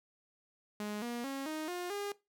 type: tone with pitch steps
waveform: sawtooth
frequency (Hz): 209 / 238.7 / 272.6 / 311.3 / 355.6 / 406.1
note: G#3 / A#3 / C#4 / D#4 / F4 / G#4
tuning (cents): +11 / +41 / -29 / +1 / +31 / -39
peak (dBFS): -33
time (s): 0.8-2.12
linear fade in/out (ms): 2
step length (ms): 220
effects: noise-tail reverb RT60 0.2 s tail -18 dB re dry